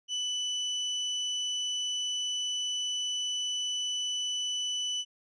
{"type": "tone", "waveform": "35% pulse", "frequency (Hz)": 2985, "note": "F#7", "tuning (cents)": 15, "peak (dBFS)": -28, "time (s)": [0.08, 5.05], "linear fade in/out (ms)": 50, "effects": ["resampled to 24000 Hz"]}